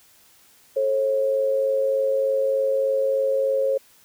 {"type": "tone pair together", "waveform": "sine", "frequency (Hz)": [436.7, 540], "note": ["A4", "C#5"], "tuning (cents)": [-13, -45], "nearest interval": "major third", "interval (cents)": 368, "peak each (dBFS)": [-27, -19], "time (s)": [0.76, 3.78], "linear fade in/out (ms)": 10, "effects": ["white hiss -55 dBFS RMS until 4.04 s"]}